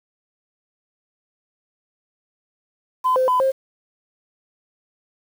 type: tone with pitch steps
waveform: sine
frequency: 1019 / 516 / 1006 / 532 Hz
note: C6 / C5 / B5 / C5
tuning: -46 / -24 / +32 / +29 cents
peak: -14 dBFS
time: 3.04-3.52 s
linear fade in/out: 20 ms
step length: 120 ms
effects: tanh soft clip ceiling -10 dBFS + 7-bit